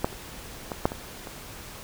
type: clicks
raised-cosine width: 1 ms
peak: -8 / -27 / -16 / -6 / -19 / -24 dBFS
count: 6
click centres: 0.045 / 0.128 / 0.718 / 0.855 / 0.919 / 1.272 s
effects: pink hiss -42 dBFS RMS until 1.83 s